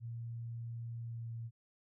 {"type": "tone with pitch glide", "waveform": "sine", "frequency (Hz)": [116.54, 115.27], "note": ["A#2", "A#2"], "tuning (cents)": [0, -19], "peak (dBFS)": -40, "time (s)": [0, 1.51], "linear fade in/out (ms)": 50, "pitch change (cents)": -19, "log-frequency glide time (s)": [1.01, 1.31], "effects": []}